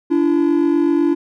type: tone pair together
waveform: triangle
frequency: 290.1 / 338 Hz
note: D4 / E4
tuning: -21 / +43 cents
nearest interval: minor third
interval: 264 cents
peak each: -13 dBFS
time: 0.1-1.15 s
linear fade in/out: 20 ms
effects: tanh soft clip ceiling -4 dBFS